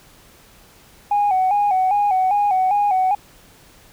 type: tone with vibrato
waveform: sine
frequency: 784 Hz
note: G5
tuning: in tune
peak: -13 dBFS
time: 1.11-3.15 s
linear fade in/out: 5 ms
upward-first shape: square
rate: 2.5 Hz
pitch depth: 80 cents each way
effects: tanh soft clip ceiling -11 dBFS + pink hiss -49 dBFS RMS until 3.92 s